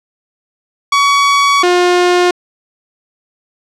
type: tone pair in turn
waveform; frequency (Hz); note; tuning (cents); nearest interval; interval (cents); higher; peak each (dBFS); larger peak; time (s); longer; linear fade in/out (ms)
sawtooth; 1128 / 356.3; C#6 / F4; +30 / +35; octave + minor sixth; 1995; first; -4; neither; 0.92-1.63 / 1.63-2.31; first; 5
effects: low-pass 6000 Hz 12 dB/octave